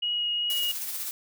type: tone with vibrato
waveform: sine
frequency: 2890 Hz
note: F#7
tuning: 41 cents flat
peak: -25 dBFS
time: 0.02-0.72 s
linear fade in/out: 10 ms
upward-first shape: triangle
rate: 2.5 Hz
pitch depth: 9 cents each way
type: noise with tremolo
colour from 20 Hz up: blue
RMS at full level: -32 dBFS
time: 0.5-1.11 s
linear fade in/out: 0 ms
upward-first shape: sine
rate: 16 Hz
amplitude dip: 35%
effects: none